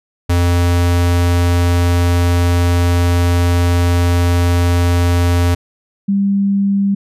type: tone pair in turn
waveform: square / sine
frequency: 87.31 / 198.4 Hz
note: F2 / G3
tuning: 0 / +21 cents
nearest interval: octave + major second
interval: 1421 cents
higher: second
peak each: -11 dBFS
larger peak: neither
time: 0.29-5.55 / 6.08-6.95 s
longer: first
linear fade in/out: 10 ms
effects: resampled to 32000 Hz